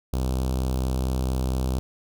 sawtooth tone with notch filter, 64.4 Hz, C2, 27 cents flat, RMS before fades -25 dBFS, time 0.13-1.79 s, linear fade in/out 0 ms, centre 1900 Hz, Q 0.63, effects none

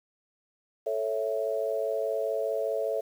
sine chord, A major, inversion none, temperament equal, 440 / 554.4 / 659.3 Hz, A4 / C#5 / E5, 0 / 0 / 0 cents, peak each -31 dBFS, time 0.86-3.01 s, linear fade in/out 10 ms, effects 9-bit

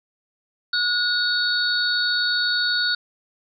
sine tone cluster, 1453 / 3764 / 4444 Hz, F#6 / A#7 / C#8, -32 / +16 / +4 cents, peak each -22 / -26 / -23 dBFS, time 0.73-2.95 s, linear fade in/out 5 ms, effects none

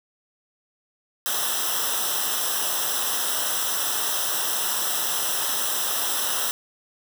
white noise with comb filter, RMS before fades -25 dBFS, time 1.26-6.51 s, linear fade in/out 0 ms, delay 0.44 ms, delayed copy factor -0.9, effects none

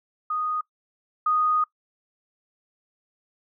sine tone pair in turn, 1240 / 1240 Hz, D#6 / D#6, -6 / -6 cents, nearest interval unison, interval 0 cents, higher neither, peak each -24 / -19 dBFS, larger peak second, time 0.3-0.61 / 1.26-1.64 s, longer second, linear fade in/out 5 ms, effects noise-tail reverb RT60 0.1 s tail -21 dB re dry

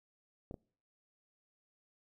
clicks, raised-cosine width 2 ms, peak -30 dBFS, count 2, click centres 0.511 / 0.542 s, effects noise-tail reverb RT60 0.5 s tail -26 dB re dry

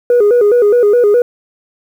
sine tone with vibrato, 447.5 Hz, A4, 29 cents sharp, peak -4 dBFS, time 0.1-1.22 s, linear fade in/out 2 ms, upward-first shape square, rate 4.8 Hz, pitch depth 140 cents each way, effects tanh soft clip ceiling -4 dBFS + 7-bit

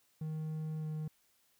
triangle tone with pitch glide, 156.4 to 154.96 Hz, D#3 to D#3, +9 to -7 cents, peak -34 dBFS, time 0.21-1.08 s, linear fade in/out 5 ms, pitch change -16 cents, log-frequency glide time 0.79-0.86 s, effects white hiss -72 dBFS RMS until 1.59 s

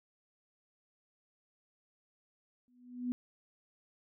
sine tone with exponential growth, 246.9 Hz, B3, in tune, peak -29 dBFS, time 2.68-3.12 s, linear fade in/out 0 ms, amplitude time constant 95 ms, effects none

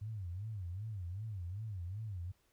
sine tone with vibrato, 98 Hz, G2, in tune, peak -39 dBFS, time 0.01-2.32 s, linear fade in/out 10 ms, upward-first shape sine, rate 2.6 Hz, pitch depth 230 cents each way, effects pink hiss -75 dBFS RMS until 2.52 s

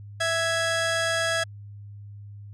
sawtooth tone pair together, 659.3 / 1662.3 Hz, E5 / G#6, 0 / +1 cents, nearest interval octave + major third, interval 1601 cents, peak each -22 dBFS, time 0.2-1.44 s, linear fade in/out 10 ms, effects added 102 Hz sine -39 dBFS peak until 2.53 s + resampled to 22050 Hz

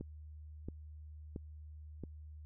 click train, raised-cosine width 3 ms, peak -29 dBFS, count 4, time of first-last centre 0.01-2.037 s, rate 1.48 Hz, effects added 76 Hz sine -48 dBFS peak until 2.45 s

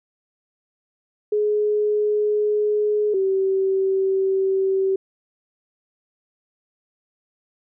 sine tone pair in turn, 420 / 384.5 Hz, G#4 / G4, +19 / -33 cents, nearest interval major second, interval 152 cents, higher first, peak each -17 / -17 dBFS, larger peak neither, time 1.32-3.14 / 3.14-4.96 s, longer neither, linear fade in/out 5 ms, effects none

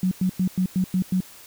sine tone bursts, 185 Hz, F#3, in tune, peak -18 dBFS, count 7, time 0.03-1.205 s, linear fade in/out 2 ms, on 83 ms, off 99 ms, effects white hiss -46 dBFS RMS until 1.46 s

